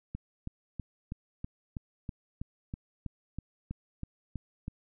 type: click train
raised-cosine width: 5 ms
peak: -24 dBFS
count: 15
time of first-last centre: 0.15-4.681 s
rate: 3.09 Hz
effects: none